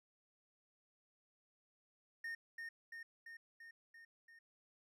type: tone with echo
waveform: triangle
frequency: 1836 Hz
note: A#6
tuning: 27 cents flat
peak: -40 dBFS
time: 2.24-2.35 s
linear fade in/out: 5 ms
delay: 340 ms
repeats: 6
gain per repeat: -3 dB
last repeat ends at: 4.39 s
effects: none